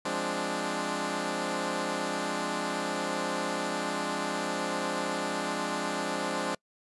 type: chord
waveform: 10% pulse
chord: D half-diminished seventh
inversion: first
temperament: equal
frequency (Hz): 174.61 / 207.7 / 261.6 / 293.7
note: F3 / Ab3 / C4 / D4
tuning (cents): 0 / 0 / 0 / 0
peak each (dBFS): -29 / -27 / -29 / -25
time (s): 0.05-6.55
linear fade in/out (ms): 5
effects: noise-tail reverb RT60 0.1 s tail -26 dB re dry + resampled to 24000 Hz